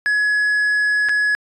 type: tone with dropouts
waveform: triangle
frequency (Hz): 1688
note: G#6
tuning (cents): +28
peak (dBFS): -13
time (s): 0.06-1.35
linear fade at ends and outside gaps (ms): 0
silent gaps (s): 1.087-1.093
effects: resampled to 24000 Hz